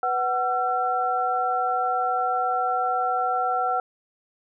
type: tone cluster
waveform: sine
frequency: 495.7 / 747 / 1353 Hz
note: B4 / F#5 / E6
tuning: +6 / +16 / +45 cents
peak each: -31 / -23 / -26 dBFS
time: 0.03-3.8 s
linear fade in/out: 2 ms
effects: none